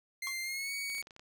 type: tone with pitch glide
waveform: sawtooth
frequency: 2093 to 2243 Hz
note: C7 to C#7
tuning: 0 to +20 cents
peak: -32 dBFS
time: 0.22-1.02 s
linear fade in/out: 5 ms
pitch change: +120 cents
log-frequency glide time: 0.42-0.73 s
type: tone with exponential decay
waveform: sawtooth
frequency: 1100 Hz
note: C#6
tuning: 14 cents flat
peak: -33 dBFS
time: 0.27-0.36 s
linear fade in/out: 1 ms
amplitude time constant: 19 ms
type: clicks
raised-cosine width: 0.2 ms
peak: -34 dBFS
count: 8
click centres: 0.9 / 0.949 / 0.982 / 1.026 / 1.071 / 1.108 / 1.164 / 1.195 s
effects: none